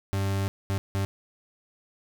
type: tone bursts at uneven times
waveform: 40% pulse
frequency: 97.9 Hz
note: G2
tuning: 2 cents flat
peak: -24 dBFS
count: 3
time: 0.13-0.48 / 0.7-0.78 / 0.95-1.05 s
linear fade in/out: 0 ms
effects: none